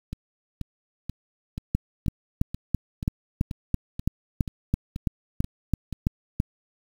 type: two click trains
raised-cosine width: 5 ms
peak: -9 / -19 dBFS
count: 15 / 13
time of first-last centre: 1.75-6.401 / 0.13-5.927 s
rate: 3.01 / 2.07 Hz
effects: 7-bit